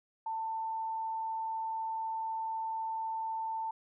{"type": "tone", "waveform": "sine", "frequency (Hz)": 892, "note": "A5", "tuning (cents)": 23, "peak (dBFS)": -33, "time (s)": [0.26, 3.71], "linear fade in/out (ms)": 5, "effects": []}